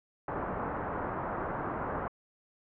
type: low-pass noise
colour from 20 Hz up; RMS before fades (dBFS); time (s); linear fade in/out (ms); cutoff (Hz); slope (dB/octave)
white; -35; 0.28-2.08; 2; 1300; 24
effects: low-pass 2000 Hz 12 dB/octave